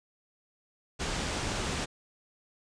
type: low-pass noise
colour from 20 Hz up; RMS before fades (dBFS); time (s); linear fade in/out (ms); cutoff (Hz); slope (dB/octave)
pink; -33; 0.99-1.86; 20; 8400; 24
effects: resampled to 22050 Hz